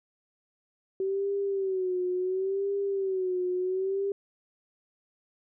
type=tone with vibrato; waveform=sine; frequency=380.3 Hz; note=F#4; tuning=48 cents sharp; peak=-26 dBFS; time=1-4.12 s; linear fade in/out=2 ms; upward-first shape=sine; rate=0.71 Hz; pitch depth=85 cents each way; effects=none